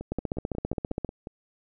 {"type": "two click trains", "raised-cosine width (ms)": 2, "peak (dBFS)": [-23, -15], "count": [8, 15], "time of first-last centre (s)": [[0.01, 1.271], [0.12, 1.047]], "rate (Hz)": [5.55, 15.1], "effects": []}